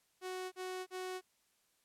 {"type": "tone bursts", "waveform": "sawtooth", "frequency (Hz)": 370, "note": "F#4", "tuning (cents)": 0, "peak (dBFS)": -36, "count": 3, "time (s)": [0.21, 1.214], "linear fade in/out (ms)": 50, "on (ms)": 310, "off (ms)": 37, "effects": ["white hiss -75 dBFS RMS until 1.84 s", "low-pass 12000 Hz 12 dB/octave"]}